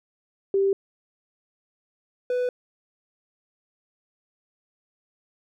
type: tone pair in turn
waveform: sine / triangle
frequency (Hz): 392 / 496.5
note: G4 / B4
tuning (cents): 0 / +9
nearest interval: major third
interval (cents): 409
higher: second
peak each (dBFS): -18 / -20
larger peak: first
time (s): 0.54-0.73 / 2.3-2.49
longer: neither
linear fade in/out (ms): 2
effects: none